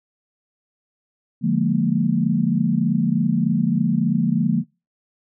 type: chord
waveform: sine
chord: Bb dominant seventh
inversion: first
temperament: just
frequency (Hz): 145.68 / 174.81 / 209.8 / 233.1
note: D3 / F3 / Ab3 / Bb3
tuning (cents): -14 / +2 / +18 / 0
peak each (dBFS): -24 / -21 / -22 / -21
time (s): 1.41-4.64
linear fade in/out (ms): 50
effects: noise-tail reverb RT60 0.3 s tail -26 dB re dry